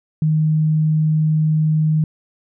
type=tone; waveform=sine; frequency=155.56 Hz; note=D#3; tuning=in tune; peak=-13 dBFS; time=0.22-2.04 s; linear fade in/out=2 ms; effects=none